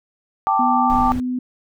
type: chord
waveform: sine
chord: G suspended second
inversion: none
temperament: just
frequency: 784 / 882 / 1176 Hz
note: G5 / A5 / D6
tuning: 0 / +4 / +2 cents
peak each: -19 dBFS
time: 0.47-1.12 s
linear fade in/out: 0 ms
type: tone with pitch glide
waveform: sine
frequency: 246.9 to 251.2 Hz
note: B3 to B3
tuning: 0 to +30 cents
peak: -20 dBFS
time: 0.59-1.39 s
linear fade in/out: 5 ms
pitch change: +30 cents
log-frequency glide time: 0.77-1.22 s
type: noise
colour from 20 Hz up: brown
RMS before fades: -26 dBFS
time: 0.9-1.2 s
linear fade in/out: 0 ms
effects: none